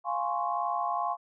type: chord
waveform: sine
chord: Db major seventh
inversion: first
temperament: equal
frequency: 698.5 / 830.6 / 1046.5 / 1108.7 Hz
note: F5 / Ab5 / C6 / Db6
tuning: 0 / 0 / 0 / 0 cents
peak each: -32 / -33 / -33 / -34 dBFS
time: 0.04-1.17 s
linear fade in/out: 50 ms
effects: none